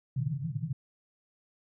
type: band-pass noise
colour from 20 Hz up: white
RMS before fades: -33 dBFS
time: 0.16-0.73 s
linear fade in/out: 5 ms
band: 110 to 160 Hz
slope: 96 dB/octave
effects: none